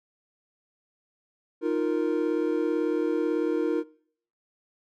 triangle chord, Eb suspended second, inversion none, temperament equal, 311.1 / 349.2 / 466.2 Hz, Eb4 / F4 / Bb4, 0 / 0 / 0 cents, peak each -26 dBFS, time 1.61-3.84 s, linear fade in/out 50 ms, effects noise-tail reverb RT60 0.6 s tail -22 dB re dry

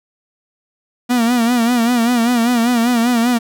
45% pulse tone with vibrato, 237.9 Hz, A#3, 35 cents sharp, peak -12 dBFS, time 1.09-3.39 s, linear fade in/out 20 ms, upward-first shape sine, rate 5.1 Hz, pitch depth 81 cents each way, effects none

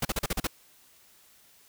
pink noise bursts, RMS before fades -28 dBFS, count 7, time 0.02-0.471 s, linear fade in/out 5 ms, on 31 ms, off 39 ms, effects white hiss -59 dBFS RMS until 1.68 s

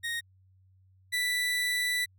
30% pulse tone pair in turn, 1864.7 / 1975.6 Hz, A#6 / B6, 0 / 0 cents, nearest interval minor second, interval 100 cents, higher second, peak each -28 / -24 dBFS, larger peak second, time 0.03-0.21 / 1.12-2.06 s, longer second, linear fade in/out 20 ms, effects added 94 Hz sine -59 dBFS peak until 2.18 s

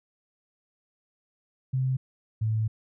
sine tone pair in turn, 130.6 / 109.78 Hz, C3 / A2, -3 / -3 cents, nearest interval minor third, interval 300 cents, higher first, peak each -23 dBFS, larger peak neither, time 1.73-1.97 / 2.41-2.68 s, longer second, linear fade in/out 10 ms, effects none

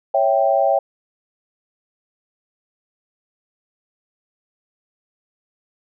sine chord, C# diminished, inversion none, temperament equal, 554.4 / 659.3 / 784 Hz, C#5 / E5 / G5, 0 / 0 / 0 cents, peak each -18 dBFS, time 0.14-0.79 s, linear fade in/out 5 ms, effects none

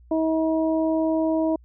harmonic tone, 319.7 Hz, D#4, 47 cents sharp, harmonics 1 / 2 / 3, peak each -21 / -24 / -33 dBFS, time 0.11-1.56 s, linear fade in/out 5 ms, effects added 60 Hz sine -48 dBFS peak until 1.64 s

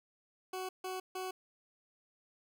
20% pulse tone bursts, 372.6 Hz, F#4, 12 cents sharp, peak -33 dBFS, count 3, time 0.53-1.31 s, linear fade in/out 5 ms, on 160 ms, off 150 ms, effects none

